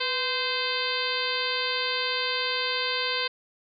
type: harmonic tone with a mistuned harmonic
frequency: 517 Hz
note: C5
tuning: 21 cents flat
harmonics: 1 / 2 / 3 / 4 / 5 / 6 / 7 / 8 / 9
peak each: -34 / -34 / -34 / -34 / -34 / -34 / -34 / -34 / -34 dBFS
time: 0-3.28 s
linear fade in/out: 10 ms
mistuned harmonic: 1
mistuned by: -70 cents
effects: none